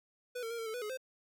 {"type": "tone with pitch steps", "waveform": "square", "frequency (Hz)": [493.8, 453.6, 467.1, 453.4, 438.8, 492.2, 422.6, 520], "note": ["B4", "A#4", "A#4", "A#4", "A4", "B4", "G#4", "C5"], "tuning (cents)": [0, -47, 3, -48, -5, -6, 30, -11], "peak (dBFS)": -38, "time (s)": [0.35, 0.974], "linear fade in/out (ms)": 10, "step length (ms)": 78, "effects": []}